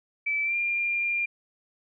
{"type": "tone with pitch glide", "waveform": "sine", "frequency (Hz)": [2313, 2396], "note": ["D7", "D7"], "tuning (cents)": [-27, 34], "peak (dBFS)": -24, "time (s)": [0.26, 1.26], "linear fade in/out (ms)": 10, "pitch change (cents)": 61, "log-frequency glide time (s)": [0.43, 0.56], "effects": []}